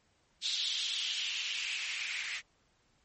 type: noise with band-pass filter sweep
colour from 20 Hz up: blue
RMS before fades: -36 dBFS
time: 0.41-2.42 s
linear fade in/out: 50 ms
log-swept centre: 3800 to 2100 Hz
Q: 4
effects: pink hiss -71 dBFS RMS until 3.04 s + MP3 32 kbps